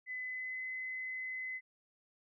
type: tone with pitch glide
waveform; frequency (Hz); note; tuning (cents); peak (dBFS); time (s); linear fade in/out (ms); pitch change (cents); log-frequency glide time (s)
sine; 2014 to 2033; B6 to B6; +33 to +50; -38; 0.06-1.61; 50; +17; 0.23-0.65
effects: none